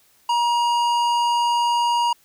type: tone with tanh clipping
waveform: sine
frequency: 950 Hz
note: A#5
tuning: 33 cents sharp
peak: -19 dBFS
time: 0.29-2.13 s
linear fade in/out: 5 ms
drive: 15 dB
effects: white hiss -58 dBFS RMS until 2.24 s